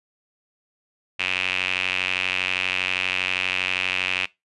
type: tone with band-pass filter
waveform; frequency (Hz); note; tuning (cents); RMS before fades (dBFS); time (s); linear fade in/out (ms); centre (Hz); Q
sawtooth; 92.5; F#2; 0; -25; 1.19-4.26; 10; 2600; 6.1
effects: noise-tail reverb RT60 0.2 s tail -21 dB re dry + resampled to 24000 Hz